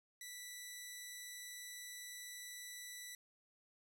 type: tone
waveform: 10% pulse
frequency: 1971 Hz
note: B6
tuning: 4 cents flat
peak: -39 dBFS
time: 0.21-3.15 s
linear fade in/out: 2 ms
effects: none